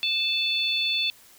harmonic tone, 877 Hz, A5, 6 cents flat, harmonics 3 / 4 / 5, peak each -27 / -25 / -30 dBFS, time 0.03-1.1 s, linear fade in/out 0 ms, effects white hiss -53 dBFS RMS until 1.38 s

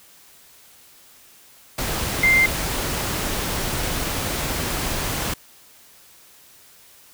sine tone in noise, 2093 Hz, C7, in tune, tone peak -13 dBFS, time 2.23-2.46 s, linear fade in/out 5 ms, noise pink, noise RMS -25 dBFS, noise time 1.78-5.34 s, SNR +9 dB, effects white hiss -50 dBFS RMS until 7.13 s

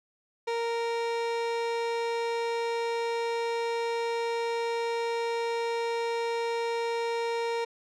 30% pulse tone, 464.9 Hz, A#4, 5 cents flat, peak -25 dBFS, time 0.47-7.65 s, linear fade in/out 10 ms, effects low-pass 5000 Hz 12 dB/octave

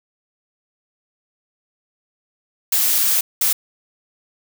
blue noise bursts at uneven times, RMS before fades -17 dBFS, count 2, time 2.72-3.21 / 3.41-3.53 s, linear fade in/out 5 ms, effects none

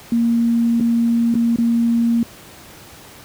sine tone with dropouts, 233.1 Hz, A#3, in tune, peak -13 dBFS, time 0.12-2.23 s, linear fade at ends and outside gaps 2 ms, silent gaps 0.8-0.807 / 1.342-1.352 / 1.56-1.585 s, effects pink hiss -41 dBFS RMS until 3.24 s + high-pass 60 Hz 12 dB/octave

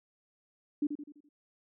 sine tone with echo, 293.7 Hz, D4, in tune, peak -26 dBFS, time 0.82-0.87 s, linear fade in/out 5 ms, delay 84 ms, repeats 5, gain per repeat -7 dB, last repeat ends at 1.29 s, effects none

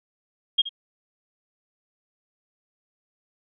sine tone with echo, 3243 Hz, G#7, 42 cents flat, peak -15 dBFS, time 0.58-0.62 s, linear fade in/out 10 ms, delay 73 ms, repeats 1, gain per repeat -14 dB, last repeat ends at 0.693 s, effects none

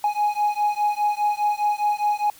triangle beating tone pair, 830.6 / 835.5 Hz, G#5 / G#5, 0 / +10 cents, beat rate 4.9 Hz, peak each -20 dBFS, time 0.04-2.3 s, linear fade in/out 2 ms, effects tanh soft clip ceiling -11 dBFS + white hiss -49 dBFS RMS until 2.39 s

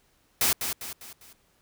white noise with echo, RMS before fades -23 dBFS, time 0.41-0.53 s, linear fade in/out 2 ms, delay 200 ms, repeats 4, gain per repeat -7 dB, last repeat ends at 1.33 s, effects pink hiss -66 dBFS RMS until 1.61 s

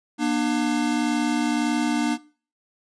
square tone pair together, 237.8 / 299.6 Hz, A#3 / D4, +35 / +35 cents, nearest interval major third, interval 400 cents, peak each -25 / -23 dBFS, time 0.18-2.18 s, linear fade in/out 50 ms, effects noise-tail reverb RT60 0.4 s tail -20 dB re dry + resampled to 22050 Hz

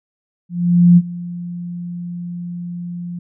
sine tone with ADSR envelope, 174.61 Hz, F3, in tune, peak -4 dBFS, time 0.49-3.19 s, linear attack 480 ms, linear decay 45 ms, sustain -20 dB, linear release 5 ms, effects none

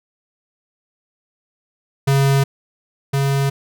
square tone pair in turn, 137.6 / 138.2 Hz, C#3 / C#3, -12 / -5 cents, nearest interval unison, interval 7 cents, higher second, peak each -13 / -16 dBFS, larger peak first, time 2.07-2.44 / 3.13-3.5 s, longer neither, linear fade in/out 10 ms, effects none

